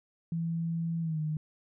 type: tone with pitch glide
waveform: sine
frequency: 166.1 to 154.08 Hz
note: E3 to D#3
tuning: +13 to -17 cents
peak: -29 dBFS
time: 0.32-1.37 s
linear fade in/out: 2 ms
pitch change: -130 cents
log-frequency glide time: 1.01-1.2 s
effects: none